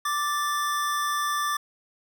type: tone pair together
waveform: square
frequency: 1174.7 / 1760.1 Hz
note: D6 / A6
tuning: 0 / 0 cents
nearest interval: perfect fifth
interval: 700 cents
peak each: -26 / -32 dBFS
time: 0.05-1.57 s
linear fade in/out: 5 ms
effects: none